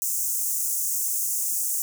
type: high-pass noise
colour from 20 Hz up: pink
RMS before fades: -26 dBFS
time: 0.02-1.82 s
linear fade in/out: 0 ms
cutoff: 6400 Hz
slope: 48 dB/octave
effects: none